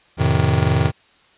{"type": "chord", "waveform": "square", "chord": "F dominant seventh", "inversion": "none", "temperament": "just", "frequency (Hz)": [87.31, 109.13, 130.96, 157.15], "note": ["F2", "A2", "C3", "Eb3"], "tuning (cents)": [0, -14, 2, 18], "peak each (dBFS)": -21, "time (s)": [0.17, 0.92], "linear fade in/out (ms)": 50, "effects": ["white hiss -54 dBFS RMS until 1.37 s", "resampled to 8000 Hz"]}